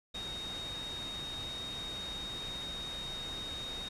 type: tone in noise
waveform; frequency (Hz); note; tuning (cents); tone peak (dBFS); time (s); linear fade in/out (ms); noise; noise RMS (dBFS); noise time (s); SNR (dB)
sine; 3729; A#7; 0; -39; 0.14-3.89; 10; pink; -45; 0.14-3.89; +3
effects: low-pass 8000 Hz 12 dB/octave